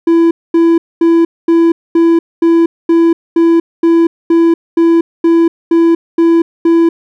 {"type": "tone bursts", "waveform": "triangle", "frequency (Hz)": 333.7, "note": "E4", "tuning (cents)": 21, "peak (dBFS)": -3, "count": 15, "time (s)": [0.07, 6.89], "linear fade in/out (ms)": 5, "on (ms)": 240, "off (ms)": 230, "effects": []}